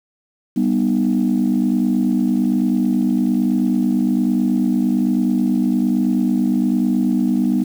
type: chord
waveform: sine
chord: G augmented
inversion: none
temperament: just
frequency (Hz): 196 / 245 / 306.2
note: G3 / B3 / D#4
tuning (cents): 0 / -14 / -28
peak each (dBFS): -18 / -16 / -20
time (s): 0.56-7.64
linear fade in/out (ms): 10
effects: tanh soft clip ceiling -8 dBFS + 7-bit